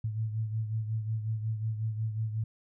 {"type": "beating tone pair", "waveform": "sine", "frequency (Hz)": [109.3, 114.8], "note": ["A2", "A#2"], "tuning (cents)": [-11, -26], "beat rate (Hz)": 5.5, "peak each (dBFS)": [-30, -38], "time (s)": [0.04, 2.44], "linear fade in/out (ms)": 5, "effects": []}